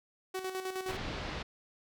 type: tone with tremolo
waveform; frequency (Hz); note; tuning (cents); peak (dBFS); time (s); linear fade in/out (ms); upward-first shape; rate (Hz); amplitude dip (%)
sawtooth; 375.4; F#4; +25; -30; 0.34-0.97; 10; square; 9.6; 55
type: low-pass noise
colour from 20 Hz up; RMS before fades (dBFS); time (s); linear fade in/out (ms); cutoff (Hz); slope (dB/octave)
pink; -39; 0.88-1.43; 10; 4600; 24
effects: none